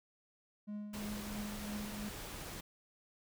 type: tone with tremolo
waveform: triangle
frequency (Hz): 208.4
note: G#3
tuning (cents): +6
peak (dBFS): -37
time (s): 0.67-2.1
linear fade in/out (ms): 20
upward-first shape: triangle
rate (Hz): 3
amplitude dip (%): 55
type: noise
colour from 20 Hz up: pink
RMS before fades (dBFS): -46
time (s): 0.93-2.61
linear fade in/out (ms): 10
effects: none